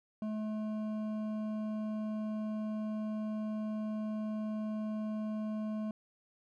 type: tone with hard clipping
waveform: sine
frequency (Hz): 215.1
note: A3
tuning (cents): -39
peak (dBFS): -36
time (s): 0.22-5.91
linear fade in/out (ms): 2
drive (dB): 9
effects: none